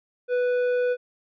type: tone with tanh clipping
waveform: sine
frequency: 494 Hz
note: B4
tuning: in tune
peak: -22 dBFS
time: 0.28-0.97 s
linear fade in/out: 50 ms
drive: 9 dB
effects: none